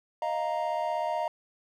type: chord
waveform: triangle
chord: Eb suspended second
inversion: none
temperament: equal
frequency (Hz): 622.3 / 698.5 / 932.3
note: Eb5 / F5 / Bb5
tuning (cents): 0 / 0 / 0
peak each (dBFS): -30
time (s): 0.22-1.28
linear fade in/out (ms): 2
effects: none